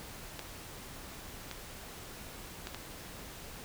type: clicks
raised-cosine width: 0.2 ms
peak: -22 dBFS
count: 4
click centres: 0.393 / 1.513 / 2.671 / 2.746 s
effects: pink hiss -47 dBFS RMS until 3.64 s